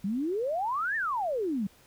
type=exponential two-way sweep; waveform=sine; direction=up then down; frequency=185 to 1851 to 185 Hz; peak=-27 dBFS; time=0.04-1.67 s; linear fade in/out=5 ms; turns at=0.96 s; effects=pink hiss -59 dBFS RMS until 1.86 s